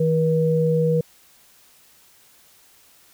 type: tone pair together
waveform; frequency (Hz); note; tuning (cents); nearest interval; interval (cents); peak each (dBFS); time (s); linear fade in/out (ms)
sine; 160.2 / 481.4; E3 / B4; -49 / -44; octave + perfect fifth; 1905; -19; 0-1.01; 5
effects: white hiss -54 dBFS RMS until 3.13 s